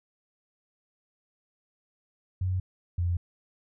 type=tone pair in turn; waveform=sine; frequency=92.5 / 87.31 Hz; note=F#2 / F2; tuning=0 / 0 cents; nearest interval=minor second; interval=100 cents; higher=first; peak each=-25 / -24 dBFS; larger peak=second; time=2.41-2.6 / 2.98-3.17 s; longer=neither; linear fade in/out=5 ms; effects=none